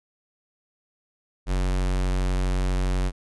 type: tone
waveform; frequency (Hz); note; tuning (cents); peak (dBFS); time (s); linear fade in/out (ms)
square; 46.15; F#1; -4; -22; 1.46-3.12; 50
effects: resampled to 24000 Hz